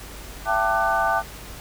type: tone cluster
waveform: sine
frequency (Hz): 671 / 777 / 884 / 1187 / 1500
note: E5 / G5 / A5 / D6 / F#6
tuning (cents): +31 / -16 / +8 / +18 / +23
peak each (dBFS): -25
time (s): 0.45-1.23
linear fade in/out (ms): 50
effects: added 50 Hz sine -40 dBFS peak until 1.6 s + pink hiss -40 dBFS RMS until 1.6 s